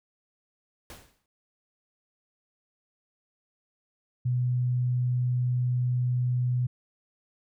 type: noise with exponential decay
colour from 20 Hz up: pink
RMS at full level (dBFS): -42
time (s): 0.9-1.26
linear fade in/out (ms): 1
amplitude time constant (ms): 78
type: tone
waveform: sine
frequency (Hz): 124.3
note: B2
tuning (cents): +12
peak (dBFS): -23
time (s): 4.25-6.67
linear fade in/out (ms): 10
effects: none